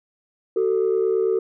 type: tone pair together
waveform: sine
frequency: 377 / 446 Hz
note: F#4 / A4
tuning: +32 / +23 cents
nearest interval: minor third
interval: 291 cents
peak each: -19 dBFS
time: 0.56-1.39 s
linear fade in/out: 5 ms
effects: tanh soft clip ceiling -13 dBFS